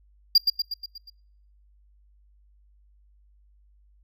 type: tone with echo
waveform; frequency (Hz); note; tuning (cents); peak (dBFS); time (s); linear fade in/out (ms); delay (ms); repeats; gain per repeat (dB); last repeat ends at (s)
triangle; 4788; D8; +33; -11; 0.35-0.38; 5; 120; 6; -5; 1.1
effects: noise-tail reverb RT60 0.8 s tail -26 dB re dry + added 50 Hz sine -56 dBFS peak until 4.03 s